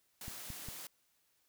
white high-pass noise, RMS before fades -47 dBFS, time 0.21-0.87 s, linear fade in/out 2 ms, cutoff 110 Hz, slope 12 dB/octave
clicks, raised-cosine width 5 ms, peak -33 dBFS, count 3, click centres 0.281 / 0.503 / 0.686 s
effects white hiss -75 dBFS RMS until 1.48 s

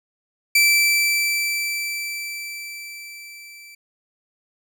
sawtooth tone with level ramp, 2330 Hz, D7, 14 cents flat, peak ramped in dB -9 to -38 dBFS, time 0.55-3.75 s, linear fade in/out 5 ms, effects none

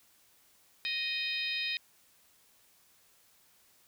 harmonic tone with a mistuned harmonic, 622.3 Hz, D#5, in tune, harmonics 3 / 4 / 5 / 6 / 7 / 8, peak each -41 / -35 / -42 / -36 / -43 / -43 dBFS, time 0.85-1.77 s, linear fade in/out 0 ms, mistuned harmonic 7, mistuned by -80 cents, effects white hiss -65 dBFS RMS until 3.87 s

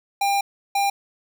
square tone bursts at uneven times, 799 Hz, G5, 33 cents sharp, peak -19 dBFS, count 2, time 0.21-0.41 / 0.75-0.9 s, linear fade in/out 5 ms, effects none

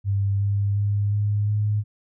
sine tone with pitch steps, 99.3 / 100.69 / 102.09 / 103.52 / 104.96 Hz, G2 / G2 / G#2 / G#2 / G#2, +23 / +47 / -29 / -5 / +19 cents, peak -19 dBFS, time 0.04-1.84 s, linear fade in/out 50 ms, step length 360 ms, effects none

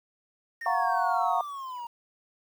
triangle exponential sweep, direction down, 1864.7 to 932.3 Hz, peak -33 dBFS, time 0.61-1.87 s, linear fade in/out 5 ms
sine chord, Gb major seventh, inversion third, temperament equal with one note detuned, 698.5 / 740 / 929.6 / 1108.7 Hz, F5 / Gb5 / Bb5 / Db6, 0 / 0 / -5 / 0 cents, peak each -29 dBFS, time 0.66-1.41 s, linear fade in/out 2 ms
effects 9-bit

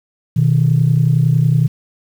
sine tone pair together, 125.1 / 156 Hz, B2 / D#3, +23 / +5 cents, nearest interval major third, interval 382 cents, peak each -12 dBFS, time 0.36-1.68 s, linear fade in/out 10 ms, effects tanh soft clip ceiling -3 dBFS + 7-bit

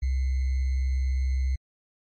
sine tone with sample-and-hold, 65.3 Hz, C2, 3 cents flat, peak -22 dBFS, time 0.02-1.56 s, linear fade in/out 10 ms, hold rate 2100 Hz, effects MP3 32 kbps

